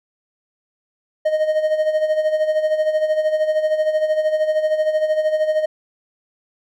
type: tone with tremolo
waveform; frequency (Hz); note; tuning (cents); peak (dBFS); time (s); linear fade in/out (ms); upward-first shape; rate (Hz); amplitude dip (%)
triangle; 620; D#5; -6; -11; 1.25-5.66; 10; sine; 13; 65
effects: none